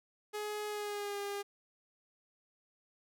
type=tone with pitch glide; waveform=sawtooth; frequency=420.2 to 403.8 Hz; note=G#4 to G#4; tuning=+20 to -49 cents; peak=-33 dBFS; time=0.33-1.43 s; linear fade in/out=20 ms; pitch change=-69 cents; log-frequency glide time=0.68-1.19 s; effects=none